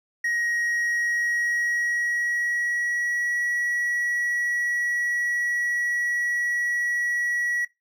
triangle tone with pitch glide, 1889 to 1927.6 Hz, A#6 to B6, +22 to -43 cents, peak -21 dBFS, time 0.24-7.65 s, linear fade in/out 5 ms, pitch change +35 cents, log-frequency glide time 0.53-3.4 s, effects noise-tail reverb RT60 0.2 s tail -20 dB re dry

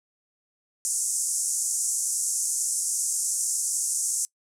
white band-pass noise, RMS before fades -27 dBFS, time 0.85-4.25 s, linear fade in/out 0 ms, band 6100 to 10000 Hz, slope 48 dB/octave, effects noise-tail reverb RT60 0.1 s tail -23 dB re dry

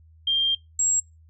sine tone pair in turn, 3188 / 7604 Hz, G7 / A#8, +28 / +33 cents, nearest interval octave + minor third, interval 1505 cents, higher second, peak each -19 dBFS, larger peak neither, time 0.27-0.55 / 0.79-1 s, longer first, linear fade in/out 5 ms, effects noise-tail reverb RT60 0.2 s tail -21 dB re dry + added 80 Hz sine -50 dBFS peak until 1.29 s

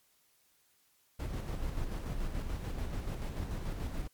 brown noise with tremolo, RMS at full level -35 dBFS, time 1.19-4.08 s, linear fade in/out 10 ms, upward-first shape square, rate 6.9 Hz, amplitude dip 35%, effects white hiss -70 dBFS RMS until 4.13 s + MP3 96 kbps

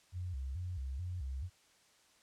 sine tone with vibrato, 77.2 Hz, D#2, 13 cents flat, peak -37 dBFS, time 0.12-1.5 s, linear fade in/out 50 ms, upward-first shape square, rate 2.3 Hz, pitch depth 260 cents each way, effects white hiss -67 dBFS RMS until 2.22 s + low-pass 8000 Hz 12 dB/octave

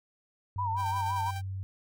sine tone with pitch glide, 98 to 95.76 Hz, G2 to G2, 0 to -40 cents, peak -33 dBFS, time 0.56-1.63 s, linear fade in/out 0 ms, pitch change -40 cents, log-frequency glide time 0.73-0.82 s
sine tone with vibrato, 942 Hz, A#5, 18 cents sharp, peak -29 dBFS, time 0.58-1.31 s, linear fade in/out 10 ms, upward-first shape sine, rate 5.8 Hz, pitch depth 100 cents each way
sawtooth tone with tremolo, 784 Hz, G5, in tune, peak -33 dBFS, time 0.76-1.42 s, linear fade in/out 50 ms, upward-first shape square, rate 10 Hz, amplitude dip 35%
effects none

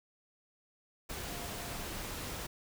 sine tone in noise, 698.5 Hz, F5, in tune, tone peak -50 dBFS, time 1.29-1.85 s, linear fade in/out 10 ms, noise pink, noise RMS -41 dBFS, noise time 1.09-2.47 s, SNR -12 dB, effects none

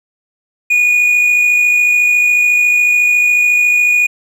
triangle tone with amplitude modulation, 2455 Hz, D#7, 24 cents flat, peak -5 dBFS, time 0.7-4.07 s, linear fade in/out 10 ms, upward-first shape sine, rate 54 Hz, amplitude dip 35%, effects none

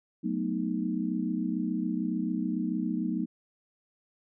sine chord, B dominant seventh, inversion second, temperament equal, 185 / 220 / 246.9 / 311.1 Hz, F#3 / A3 / B3 / D#4, 0 / 0 / 0 / 0 cents, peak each -33 dBFS, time 0.23-3.26 s, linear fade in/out 20 ms, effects none

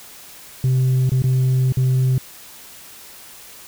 sine tone with dropouts, 129.5 Hz, C3, 17 cents flat, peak -11 dBFS, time 0.64-2.18 s, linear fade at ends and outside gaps 2 ms, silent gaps 1.094-1.118 / 1.221-1.24 / 1.723-1.771 s, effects tanh soft clip ceiling -13 dBFS + white hiss -41 dBFS RMS until 3.67 s

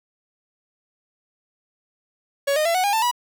45% pulse tone with pitch steps, 560 / 614.2 / 673.7 / 738.9 / 810.5 / 888.9 / 975 Hz, C#5 / D#5 / E5 / F#5 / G#5 / A5 / B5, +18 / -23 / +38 / -3 / -42 / +17 / -23 cents, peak -18 dBFS, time 2.47-3.114 s, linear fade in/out 10 ms, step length 92 ms, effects none

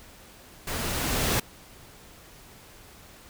pink noise with level ramp, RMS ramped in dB -32 to -24 dBFS, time 0.67-1.4 s, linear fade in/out 5 ms, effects pink hiss -50 dBFS RMS until 3.29 s

